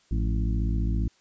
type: harmonic tone with a mistuned harmonic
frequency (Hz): 55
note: A1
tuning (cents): 0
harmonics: 1 / 2 / 3 / 4 / 5 / 6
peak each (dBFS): -24 / -30 / -34 / -36 / -38 / -40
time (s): 0.11-1.08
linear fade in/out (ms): 5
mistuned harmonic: 3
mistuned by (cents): +120
effects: white hiss -63 dBFS RMS until 1.2 s + resampled to 16000 Hz